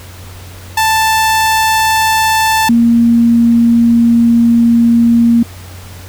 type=tone pair in turn; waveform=sawtooth / sine; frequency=882 / 233.6 Hz; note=A5 / A#3; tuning=+4 / +4 cents; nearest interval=octave + major seventh; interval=2300 cents; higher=first; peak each=-5 dBFS; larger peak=neither; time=0.77-2.69 / 2.69-5.43 s; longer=second; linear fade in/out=5 ms; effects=added 91 Hz sine -30 dBFS peak until 6.08 s + pink hiss -35 dBFS RMS until 6.08 s